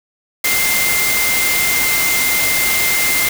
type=tone in noise; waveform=sine; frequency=2094 Hz; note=C7; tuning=1 cent sharp; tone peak=-17 dBFS; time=0.44-3.29 s; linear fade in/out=5 ms; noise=white; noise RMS=-17 dBFS; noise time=0.44-3.29 s; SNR=-3 dB; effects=none

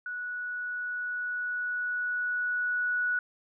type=tone with level ramp; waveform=sine; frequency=1470 Hz; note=F#6; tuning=12 cents flat; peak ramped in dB=-33 to -25 dBFS; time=0.06-3.19 s; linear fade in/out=2 ms; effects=none

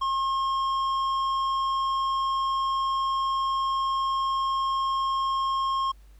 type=tone with tanh clipping; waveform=sine; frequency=1074 Hz; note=C6; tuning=45 cents sharp; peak=-25 dBFS; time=0.01-5.92 s; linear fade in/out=10 ms; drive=9 dB; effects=added 50 Hz sine -48 dBFS peak until 6.19 s + pink hiss -64 dBFS RMS until 6.19 s

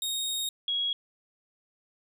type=tone pair in turn; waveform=sawtooth / sine; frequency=3729 / 3315 Hz; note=A#7 / G#7; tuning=0 / -4 cents; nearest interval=major second; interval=204 cents; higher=first; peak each=-26 dBFS; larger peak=neither; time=0.02-0.49 / 0.68-0.93 s; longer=first; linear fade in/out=2 ms; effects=none

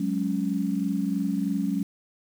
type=chord; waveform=sine; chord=F# suspended second; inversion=none; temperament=just; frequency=185 / 208.1 / 277.5 Hz; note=F#3 / G#3 / C#4; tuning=0 / +4 / +2 cents; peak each=-28 dBFS; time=0-1.83 s; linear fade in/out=5 ms; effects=8-bit

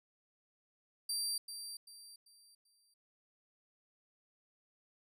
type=tone with echo; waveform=25% pulse; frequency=4700 Hz; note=D8; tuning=1 cent sharp; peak=-30 dBFS; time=1.09-1.38 s; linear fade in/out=5 ms; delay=390 ms; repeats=4; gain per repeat=-9 dB; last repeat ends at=2.94 s; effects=none

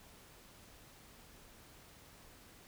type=silence; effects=pink hiss -59 dBFS RMS until 2.67 s

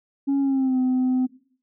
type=tone with pitch glide; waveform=sine; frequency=277.2 to 255.7 Hz; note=C#4 to C4; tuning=0 to -40 cents; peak=-16 dBFS; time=0.27-1.27 s; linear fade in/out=20 ms; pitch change=-140 cents; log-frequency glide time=0.4-0.78 s; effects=noise-tail reverb RT60 0.5 s tail -17 dB re dry + tanh soft clip ceiling -17 dBFS

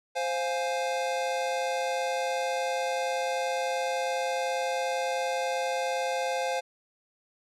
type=chord; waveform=square; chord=F minor; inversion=second; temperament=equal with one note detuned; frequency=523.3 / 700.5 / 830.6 Hz; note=C5 / F5 / Ab5; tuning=0 / +5 / 0 cents; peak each=-31 / -33 / -34 dBFS; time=0.15-6.61 s; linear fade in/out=20 ms; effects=low-pass 8000 Hz 12 dB/octave

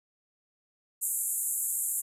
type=band-pass noise; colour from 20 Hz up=white; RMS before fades=-31 dBFS; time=1.01-2.02 s; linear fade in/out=20 ms; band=7100 to 13000 Hz; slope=96 dB/octave; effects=none

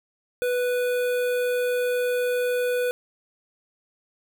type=tone with notch filter; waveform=square; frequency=493.9 Hz; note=B4; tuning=in tune; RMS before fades=-24 dBFS; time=0.42-2.91 s; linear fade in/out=0 ms; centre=5500 Hz; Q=0.87; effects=none

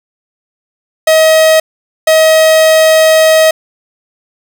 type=tone bursts at uneven times; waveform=45% pulse; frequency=635 Hz; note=D#5; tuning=35 cents sharp; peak=-4 dBFS; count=2; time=1.07-1.6 / 2.07-3.51 s; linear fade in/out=5 ms; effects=none

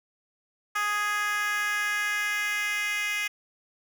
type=tone with high-pass filter sweep; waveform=10% pulse; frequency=415.3 Hz; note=G#4; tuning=in tune; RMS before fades=-28 dBFS; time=0.75-3.28 s; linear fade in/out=10 ms; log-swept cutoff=1300 to 2200 Hz; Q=2.7; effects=none

